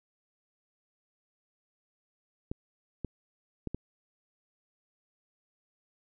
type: clicks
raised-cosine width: 3 ms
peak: -21 dBFS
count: 4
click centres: 2.515 / 3.047 / 3.673 / 3.746 s
effects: none